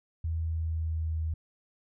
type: tone with pitch glide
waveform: sine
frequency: 81.4 to 79.86 Hz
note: E2 to D#2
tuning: -21 to +46 cents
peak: -28 dBFS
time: 0.24-1.34 s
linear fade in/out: 5 ms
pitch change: -33 cents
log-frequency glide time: 0.34-1.19 s
effects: none